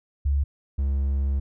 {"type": "tone pair in turn", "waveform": ["sine", "triangle"], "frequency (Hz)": [70.3, 68.77], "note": ["C#2", "C#2"], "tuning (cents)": [25, -13], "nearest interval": "unison", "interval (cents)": 38, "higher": "first", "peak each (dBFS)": -19, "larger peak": "neither", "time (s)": [[0.25, 0.44], [0.78, 1.4]], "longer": "second", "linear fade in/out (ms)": 10, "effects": []}